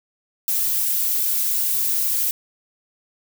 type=noise with flanger; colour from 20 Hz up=violet; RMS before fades=-21 dBFS; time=0.48-2.31 s; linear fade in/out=0 ms; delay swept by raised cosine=1.5 to 5.7 ms; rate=2.5 Hz; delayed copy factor=-0.6; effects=none